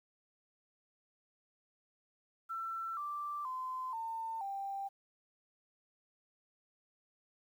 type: tone with pitch steps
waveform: sine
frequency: 1341 / 1174.2 / 1028.1 / 900.2 / 788.2 Hz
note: E6 / D6 / C6 / A5 / G5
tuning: +29 / -1 / -31 / +39 / +9 cents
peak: -37 dBFS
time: 2.49-4.89 s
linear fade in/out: 20 ms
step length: 480 ms
effects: 11-bit

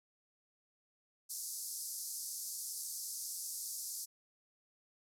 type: band-pass noise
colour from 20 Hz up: white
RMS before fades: -43 dBFS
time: 1.29-4.06 s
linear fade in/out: 20 ms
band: 4800 to 13000 Hz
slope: 48 dB/octave
effects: none

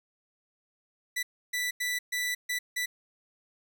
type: tone bursts at uneven times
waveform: sawtooth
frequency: 1975.5 Hz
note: B6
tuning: in tune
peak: -25 dBFS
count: 6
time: 1.16-1.23 / 1.53-1.71 / 1.8-1.99 / 2.12-2.35 / 2.49-2.59 / 2.76-2.86 s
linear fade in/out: 10 ms
effects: none

